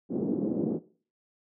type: band-pass noise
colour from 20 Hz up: pink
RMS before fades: -29 dBFS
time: 0.09-0.8 s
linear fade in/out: 50 ms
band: 190 to 410 Hz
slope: 24 dB/octave
effects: noise-tail reverb RT60 0.4 s tail -17 dB re dry